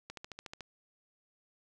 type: click train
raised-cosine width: 0.2 ms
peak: -26 dBFS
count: 8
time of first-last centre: 0.1-0.607 s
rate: 13.8 Hz
effects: none